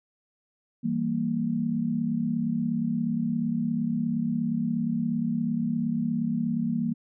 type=chord; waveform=sine; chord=E diminished; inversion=none; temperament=equal; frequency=164.81 / 196 / 233.1 Hz; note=E3 / G3 / Bb3; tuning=0 / 0 / 0 cents; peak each=-31 / -31 / -26 dBFS; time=0.83-6.94 s; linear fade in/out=20 ms; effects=none